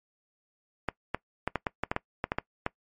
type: clicks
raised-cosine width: 0.5 ms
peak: -12 dBFS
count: 12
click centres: 0.887 / 1.146 / 1.476 / 1.557 / 1.668 / 1.836 / 1.915 / 1.964 / 2.241 / 2.319 / 2.385 / 2.664 s
effects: noise-tail reverb RT60 0.1 s tail -22 dB re dry + MP3 48 kbps